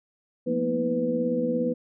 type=tone cluster; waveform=sine; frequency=173.5 / 225.9 / 243.2 / 320.1 / 498.4 Hz; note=F3 / A3 / B3 / D#4 / B4; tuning=-11 / +46 / -26 / +49 / +16 cents; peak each=-34 / -33 / -27 / -33 / -26 dBFS; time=0.46-1.74 s; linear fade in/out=20 ms; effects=none